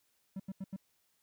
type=tone bursts; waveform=triangle; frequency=192.2 Hz; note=G3; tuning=34 cents flat; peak=-35 dBFS; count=4; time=0.36-0.764 s; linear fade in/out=5 ms; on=38 ms; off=84 ms; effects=white hiss -75 dBFS RMS until 1.22 s